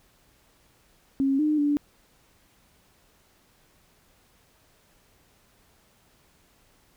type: tone with pitch steps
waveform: sine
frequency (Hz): 272 / 303.6 / 290.9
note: C#4 / D#4 / D4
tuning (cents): -33 / -42 / -16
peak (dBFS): -20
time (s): 1.2-1.77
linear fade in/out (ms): 0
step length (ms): 190
effects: pink hiss -62 dBFS RMS until 6.96 s